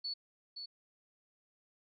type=tone with echo; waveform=sine; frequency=4435 Hz; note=C#8; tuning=in tune; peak=-36 dBFS; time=0.04-0.14 s; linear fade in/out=10 ms; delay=520 ms; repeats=1; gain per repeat=-6 dB; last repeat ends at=0.66 s; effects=none